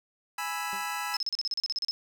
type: chord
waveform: 25% pulse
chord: E major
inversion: first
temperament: equal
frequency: 830.6 / 987.8 / 1318.5 Hz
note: G#5 / B5 / E6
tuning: 0 / 0 / 0 cents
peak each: -32 dBFS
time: 0.38-1.17 s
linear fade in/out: 5 ms
type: tone with exponential decay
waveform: 25% pulse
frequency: 195.8 Hz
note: G3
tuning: 2 cents flat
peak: -37 dBFS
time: 0.73-0.9 s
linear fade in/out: 0 ms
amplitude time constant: 36 ms
type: tone bursts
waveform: sine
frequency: 5180 Hz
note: E8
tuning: 31 cents flat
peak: -27 dBFS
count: 13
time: 1.14-1.91 s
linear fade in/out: 0 ms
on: 26 ms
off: 36 ms
effects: none